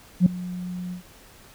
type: tone with ADSR envelope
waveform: sine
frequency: 180 Hz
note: F#3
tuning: 47 cents flat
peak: -8 dBFS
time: 0.2-1.03 s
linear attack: 61 ms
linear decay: 4 ms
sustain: -21 dB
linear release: 110 ms
effects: tanh soft clip ceiling -8 dBFS + pink hiss -50 dBFS RMS until 1.54 s